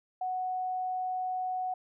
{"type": "tone", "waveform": "sine", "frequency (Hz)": 740, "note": "F#5", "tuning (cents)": 0, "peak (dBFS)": -30, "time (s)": [0.21, 1.74], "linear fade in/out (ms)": 5, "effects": []}